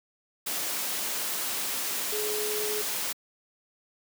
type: tone in noise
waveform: sine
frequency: 422.8 Hz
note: G#4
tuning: 31 cents sharp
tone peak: -31 dBFS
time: 2.12-2.82 s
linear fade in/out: 10 ms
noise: white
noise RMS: -31 dBFS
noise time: 0.46-3.13 s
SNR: -3 dB
effects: high-pass 200 Hz 12 dB/octave